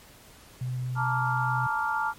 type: tone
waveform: sine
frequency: 126.3 Hz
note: B2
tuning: 39 cents sharp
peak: -28 dBFS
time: 0.61-1.67 s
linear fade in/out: 5 ms
type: chord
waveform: sine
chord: Bb major seventh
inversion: third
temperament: just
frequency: 874.1 / 932.3 / 1165.4 / 1398.5 Hz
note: A5 / Bb5 / D6 / F6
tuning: -12 / 0 / -14 / +2 cents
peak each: -29 / -33 / -33 / -29 dBFS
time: 0.95-2.14 s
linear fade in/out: 50 ms
type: clicks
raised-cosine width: 0.2 ms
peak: -37 dBFS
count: 2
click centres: 1.374 / 1.793 s
effects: pink hiss -52 dBFS RMS until 2.18 s + MP3 64 kbps